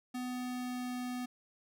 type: tone with pitch glide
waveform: square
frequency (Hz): 250 to 248.6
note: B3 to B3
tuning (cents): +21 to +12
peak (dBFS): -37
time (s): 0.14-1.26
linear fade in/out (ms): 10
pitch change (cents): -9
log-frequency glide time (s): 0.29-0.97
effects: none